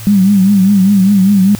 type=tone with vibrato; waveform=sine; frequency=196 Hz; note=G3; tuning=in tune; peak=-5 dBFS; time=0.07-1.55 s; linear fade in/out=0 ms; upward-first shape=triangle; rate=5 Hz; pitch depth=110 cents each way; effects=added 110 Hz sine -26 dBFS peak until 1.59 s + white hiss -31 dBFS RMS until 1.59 s